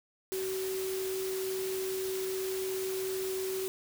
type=tone in noise; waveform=sine; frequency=378.9 Hz; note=F#4; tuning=41 cents sharp; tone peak=-32 dBFS; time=0.32-3.68 s; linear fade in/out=0 ms; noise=white; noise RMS=-41 dBFS; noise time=0.32-3.68 s; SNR=+6 dB; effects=none